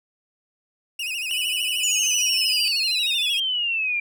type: tone with vibrato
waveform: 40% pulse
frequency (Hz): 2672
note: E7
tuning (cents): +23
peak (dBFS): -25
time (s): 0.99-3.4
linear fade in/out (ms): 5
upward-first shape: sine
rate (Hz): 13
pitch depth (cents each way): 130
type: tone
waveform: square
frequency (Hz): 2960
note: F#7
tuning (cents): 0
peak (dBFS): -25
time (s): 1.31-2.68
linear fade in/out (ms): 0
type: exponential sweep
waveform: sine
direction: down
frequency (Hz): 7040 to 2362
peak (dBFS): -21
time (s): 1.83-4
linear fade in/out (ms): 5
effects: none